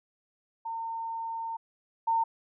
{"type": "tone pair in turn", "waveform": "sine", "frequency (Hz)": [910, 910], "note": ["A#5", "A#5"], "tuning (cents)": [-42, -42], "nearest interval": "unison", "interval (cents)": 0, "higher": "neither", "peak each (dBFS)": [-32, -23], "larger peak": "second", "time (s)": [[0.65, 1.57], [2.07, 2.24]], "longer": "first", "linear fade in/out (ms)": 10, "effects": []}